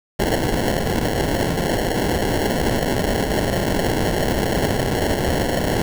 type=noise with sample-and-hold; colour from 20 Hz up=white; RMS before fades=-20 dBFS; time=0.19-5.82 s; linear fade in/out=5 ms; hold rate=1225 Hz; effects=none